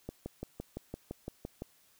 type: click train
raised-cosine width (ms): 2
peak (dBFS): -25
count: 10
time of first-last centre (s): 0.09-1.621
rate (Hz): 5.88
effects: white hiss -66 dBFS RMS until 1.99 s